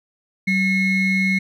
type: ring-modulated tone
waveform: triangle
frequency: 990 Hz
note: B5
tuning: 4 cents sharp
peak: -11 dBFS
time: 0.47-1.39 s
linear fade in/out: 10 ms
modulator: 1180 Hz
effects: none